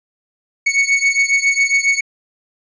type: beating tone pair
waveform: 45% pulse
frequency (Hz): 2217 / 2224.3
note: C#7 / C#7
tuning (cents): 0 / +5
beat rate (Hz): 7.3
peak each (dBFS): -15 / -16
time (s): 0.66-2.01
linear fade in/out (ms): 10
effects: resampled to 16000 Hz